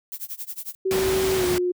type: noise with tremolo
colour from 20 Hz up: violet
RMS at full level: -31 dBFS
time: 0.12-0.75 s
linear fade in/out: 0 ms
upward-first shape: sine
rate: 11 Hz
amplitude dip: 95%
type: tone with pitch glide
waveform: sine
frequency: 380 to 358.7 Hz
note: F#4 to F4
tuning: +46 to +46 cents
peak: -20 dBFS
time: 0.85-1.72 s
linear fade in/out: 10 ms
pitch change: -100 cents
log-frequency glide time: 1.36-1.46 s
type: noise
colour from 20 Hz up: pink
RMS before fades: -27 dBFS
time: 0.91-1.58 s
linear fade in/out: 0 ms
effects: high-pass 60 Hz 12 dB/octave